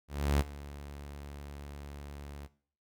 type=tone with ADSR envelope; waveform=sawtooth; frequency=71.6 Hz; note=D2; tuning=43 cents flat; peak=-20 dBFS; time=0.08-2.48 s; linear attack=320 ms; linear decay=28 ms; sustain=-19 dB; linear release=29 ms; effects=noise-tail reverb RT60 0.5 s tail -19 dB re dry